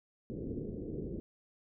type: low-pass noise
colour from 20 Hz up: white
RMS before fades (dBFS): -40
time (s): 0.3-1.2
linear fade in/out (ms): 0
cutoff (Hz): 450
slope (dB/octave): 48
effects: none